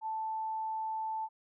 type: tone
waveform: sine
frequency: 880 Hz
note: A5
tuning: in tune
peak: -33 dBFS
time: 0.01-1.29 s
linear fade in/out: 50 ms
effects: none